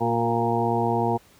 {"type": "harmonic tone with a mistuned harmonic", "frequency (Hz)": 116.54, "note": "A#2", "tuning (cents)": 0, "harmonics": [1, 2, 3, 4, 6, 7, 8], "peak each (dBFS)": [-28, -28, -28, -28, -28, -28, -28], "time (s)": [0, 1.18], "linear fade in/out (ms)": 20, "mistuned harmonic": 3, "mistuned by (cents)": 28, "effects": ["pink hiss -55 dBFS RMS until 1.39 s", "high-pass 60 Hz 12 dB/octave"]}